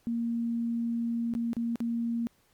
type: tone with dropouts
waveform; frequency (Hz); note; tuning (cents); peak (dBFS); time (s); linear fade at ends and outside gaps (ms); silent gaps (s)
sine; 233.1; A#3; 0; -27; 0.07-2.27; 0; 1.338-1.351 / 1.532-1.567 / 1.757-1.804
effects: pink hiss -67 dBFS RMS until 2.53 s + MP3 96 kbps